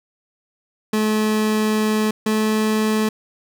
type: tone pair in turn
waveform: 30% pulse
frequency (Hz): 215.3 / 216.5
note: A3 / A3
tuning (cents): -37 / -28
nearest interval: unison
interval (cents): 9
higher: second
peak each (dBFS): -14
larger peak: neither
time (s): 0.93-2.11 / 2.26-3.09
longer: first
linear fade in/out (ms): 5
effects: none